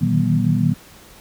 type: tone cluster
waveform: sine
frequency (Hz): 118.8 / 153.8 / 159.9 / 190.4 / 238.5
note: A#2 / D#3 / D#3 / F#3 / A#3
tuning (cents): +33 / -20 / +48 / +50 / +40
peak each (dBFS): -21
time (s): 0.01-0.74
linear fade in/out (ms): 10
effects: pink hiss -45 dBFS RMS until 1.2 s